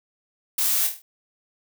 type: noise with echo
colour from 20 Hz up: blue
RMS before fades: -23 dBFS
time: 0.58-0.87 s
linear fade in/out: 5 ms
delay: 25 ms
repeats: 6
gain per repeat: -5 dB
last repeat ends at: 1.02 s
effects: none